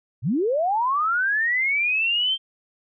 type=linear sweep; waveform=sine; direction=up; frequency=93.5 to 3169 Hz; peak=-19 dBFS; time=0.22-2.38 s; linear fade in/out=50 ms; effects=none